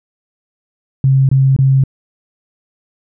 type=tone bursts; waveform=sine; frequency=134.3 Hz; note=C3; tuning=46 cents sharp; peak=-7 dBFS; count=3; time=1.04-1.838 s; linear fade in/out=2 ms; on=250 ms; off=24 ms; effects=none